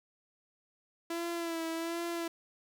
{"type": "tone with vibrato", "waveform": "sawtooth", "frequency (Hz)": 333.9, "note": "E4", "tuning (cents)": 22, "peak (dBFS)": -30, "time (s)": [1.1, 2.28], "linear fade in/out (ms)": 5, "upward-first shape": "sine", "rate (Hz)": 1.3, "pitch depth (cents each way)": 38, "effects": []}